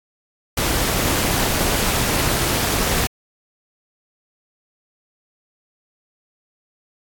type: noise with amplitude modulation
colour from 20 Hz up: pink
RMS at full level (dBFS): -17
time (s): 0.57-3.07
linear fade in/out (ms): 5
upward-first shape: sine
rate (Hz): 223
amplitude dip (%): 60
effects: AAC 64 kbps